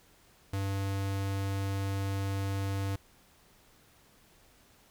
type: tone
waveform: square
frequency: 98 Hz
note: G2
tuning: in tune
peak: -31 dBFS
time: 0.53-2.96 s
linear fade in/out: 5 ms
effects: pink hiss -62 dBFS RMS until 4.9 s